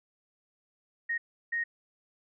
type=tone bursts at uneven times; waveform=sine; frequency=1864.7 Hz; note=A#6; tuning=in tune; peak=-28 dBFS; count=2; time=1.09-1.18 / 1.52-1.64 s; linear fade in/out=10 ms; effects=none